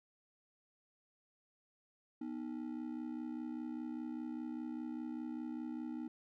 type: ring-modulated tone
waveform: triangle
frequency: 277.2 Hz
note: C#4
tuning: in tune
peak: -35 dBFS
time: 2.21-6.08 s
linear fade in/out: 5 ms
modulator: 32.5 Hz
effects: none